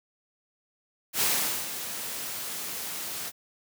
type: noise with ADSR envelope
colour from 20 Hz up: white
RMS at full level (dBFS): -24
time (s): 1.13-3.32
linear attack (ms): 80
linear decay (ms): 450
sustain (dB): -11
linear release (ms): 41
effects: high-pass 100 Hz 12 dB/octave